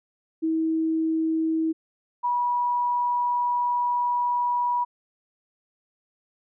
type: tone pair in turn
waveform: sine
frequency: 321.4 / 971.5 Hz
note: E4 / B5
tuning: -44 / -29 cents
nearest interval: octave + perfect fifth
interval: 1915 cents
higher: second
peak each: -21 dBFS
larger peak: neither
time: 0.42-1.73 / 2.23-4.85 s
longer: second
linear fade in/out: 20 ms
effects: none